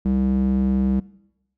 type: tone with band-pass filter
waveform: square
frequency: 65.41 Hz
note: C2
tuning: in tune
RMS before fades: -20 dBFS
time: 0.05-1 s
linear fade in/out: 5 ms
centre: 210 Hz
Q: 2.6
effects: noise-tail reverb RT60 0.9 s tail -22 dB re dry